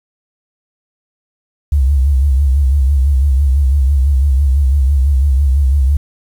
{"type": "tone with vibrato", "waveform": "sine", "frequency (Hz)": 68.5, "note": "C#2", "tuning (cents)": -20, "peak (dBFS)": -8, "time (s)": [1.72, 5.97], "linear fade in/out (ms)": 5, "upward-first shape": "sine", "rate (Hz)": 6, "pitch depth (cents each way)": 110, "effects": ["7-bit"]}